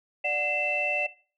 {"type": "tone cluster", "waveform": "sine", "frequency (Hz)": [588, 737, 2059, 2667], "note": ["D5", "F#5", "C7", "E7"], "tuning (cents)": [2, -7, -28, 20], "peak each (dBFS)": [-31, -33, -34, -26], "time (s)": [0.24, 1.07], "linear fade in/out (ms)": 10, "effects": ["noise-tail reverb RT60 0.4 s tail -19 dB re dry", "tanh soft clip ceiling -14 dBFS"]}